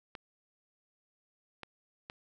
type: clicks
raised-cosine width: 0.3 ms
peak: -26 dBFS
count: 3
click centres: 0.152 / 1.633 / 2.099 s
effects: none